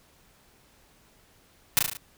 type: noise with echo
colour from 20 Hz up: white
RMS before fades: -19 dBFS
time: 1.77-1.79 s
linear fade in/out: 0 ms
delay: 36 ms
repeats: 5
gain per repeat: -4 dB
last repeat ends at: 1.97 s
effects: pink hiss -60 dBFS RMS until 2.17 s